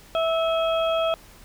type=harmonic tone with a mistuned harmonic; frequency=654 Hz; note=E5; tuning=14 cents flat; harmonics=1 / 2 / 4 / 5; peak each=-21 / -28 / -35 / -32 dBFS; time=0.15-1.14 s; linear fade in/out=0 ms; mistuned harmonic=4; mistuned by=-41 cents; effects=added 40 Hz sine -50 dBFS peak until 1.44 s + pink hiss -50 dBFS RMS until 1.44 s